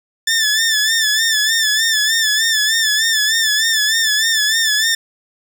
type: tone with vibrato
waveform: 15% pulse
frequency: 1760 Hz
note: A6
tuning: in tune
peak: -7 dBFS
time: 0.27-4.95 s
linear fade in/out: 5 ms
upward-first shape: sine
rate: 3.3 Hz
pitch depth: 68 cents each way
effects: none